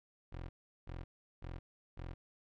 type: tone bursts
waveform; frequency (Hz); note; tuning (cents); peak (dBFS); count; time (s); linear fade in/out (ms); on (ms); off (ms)
20% pulse; 43; F1; -26; -38; 4; 0.32-2.14; 10; 170; 380
effects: low-pass 3000 Hz 12 dB/octave